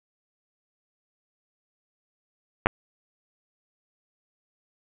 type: clicks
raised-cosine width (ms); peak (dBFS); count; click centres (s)
0.5; -4; 2; 2.66 / 2.669
effects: resampled to 8000 Hz + 7-bit